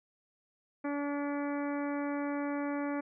harmonic tone, 287 Hz, D4, 40 cents flat, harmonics 1 / 2 / 3 / 4 / 5 / 6 / 7 / 8, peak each -33 / -39 / -43 / -45 / -47 / -49 / -50 / -51 dBFS, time 0.84-3.01 s, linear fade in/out 10 ms, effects none

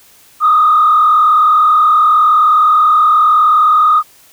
sine tone with frequency modulation, 1234 Hz, D#6, 15 cents flat, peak -5 dBFS, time 0.4-4.03 s, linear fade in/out 50 ms, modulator 39.1 Hz, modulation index 1, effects tanh soft clip ceiling -1 dBFS + white hiss -45 dBFS RMS until 4.32 s

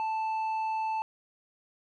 square tone with low-pass filter, 880 Hz, A5, in tune, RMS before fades -31 dBFS, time 0-1.02 s, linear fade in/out 0 ms, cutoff 1800 Hz, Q 1.5, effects none

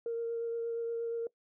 sine tone with vibrato, 463.5 Hz, A#4, 10 cents flat, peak -31 dBFS, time 0.06-1.27 s, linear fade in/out 2 ms, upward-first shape triangle, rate 8.5 Hz, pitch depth 14 cents each way, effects noise-tail reverb RT60 0.1 s tail -21 dB re dry + tanh soft clip ceiling -27 dBFS

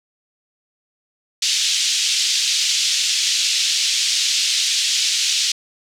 pink band-pass noise, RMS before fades -19 dBFS, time 1.42-5.52 s, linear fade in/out 5 ms, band 3000 to 6900 Hz, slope 24 dB/octave, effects none

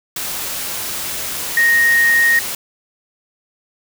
sine tone in noise, 1864.7 Hz, A#6, in tune, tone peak -10 dBFS, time 1.57-2.39 s, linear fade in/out 2 ms, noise white, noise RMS -24 dBFS, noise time 0.16-2.55 s, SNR +11 dB, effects none

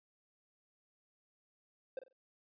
triangle tone with echo, 522 Hz, C5, 4 cents flat, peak -35 dBFS, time 1.97-1.99 s, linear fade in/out 2 ms, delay 46 ms, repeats 3, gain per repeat -12 dB, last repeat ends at 2.128 s, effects resampled to 11025 Hz

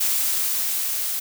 blue noise with level ramp, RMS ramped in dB -21 to -26 dBFS, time 0-1.2 s, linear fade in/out 10 ms, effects none

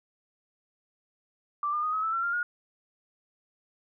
sine tone with pitch steps, 1172 / 1206.3 / 1241.7 / 1278.1 / 1315.5 / 1354.1 / 1393.8 / 1434.6 Hz, D6 / D6 / D#6 / D#6 / E6 / E6 / F6 / F6, -4 / +46 / -4 / +46 / -4 / +46 / -4 / +46 cents, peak -26 dBFS, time 1.63-2.43 s, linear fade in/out 2 ms, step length 100 ms, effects none

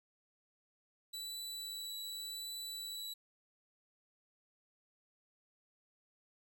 sawtooth tone with vibrato, 3951 Hz, B7, in tune, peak -39 dBFS, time 1.13-3.14 s, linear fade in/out 10 ms, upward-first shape triangle, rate 0.89 Hz, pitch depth 9 cents each way, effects none

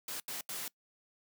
white noise bursts at uneven times, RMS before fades -40 dBFS, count 3, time 0.08-0.2 / 0.28-0.41 / 0.49-0.68 s, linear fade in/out 2 ms, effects noise-tail reverb RT60 0.1 s tail -23 dB re dry + high-pass 150 Hz 12 dB/octave

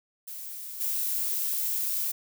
violet noise with level steps, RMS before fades -39 / -29 dBFS, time 0.27-2.12 s, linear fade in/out 10 ms, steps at 0.8 s, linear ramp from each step 10 ms, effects none

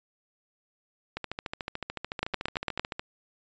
two click trains, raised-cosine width 0.3 ms, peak -11 / -17 dBFS, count 6 / 26, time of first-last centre 2.23-2.796 / 1.17-2.995 s, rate 8.84 / 13.7 Hz, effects resampled to 16000 Hz

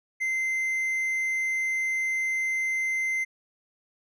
triangle tone, 2075 Hz, C7, 15 cents flat, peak -23 dBFS, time 0.2-3.25 s, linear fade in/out 20 ms, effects resampled to 32000 Hz

